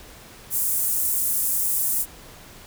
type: high-pass noise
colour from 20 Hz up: pink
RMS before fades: -23 dBFS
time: 0.5-2.06 s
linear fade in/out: 50 ms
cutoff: 9000 Hz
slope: 24 dB/octave
effects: pink hiss -45 dBFS RMS until 2.66 s